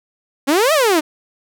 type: exponential two-way sweep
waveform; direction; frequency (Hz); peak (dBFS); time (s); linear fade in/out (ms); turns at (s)
sawtooth; up then down; 261.6 to 659.3 to 292.4; -8; 0.47-1.01; 20; 0.73
effects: none